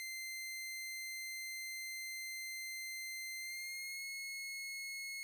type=tone with pitch glide; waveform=sawtooth; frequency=2080 to 2175 Hz; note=C7 to C#7; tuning=-11 to -33 cents; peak=-39 dBFS; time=0-5.23 s; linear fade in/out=0 ms; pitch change=+78 cents; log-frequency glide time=3.4-4.04 s; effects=none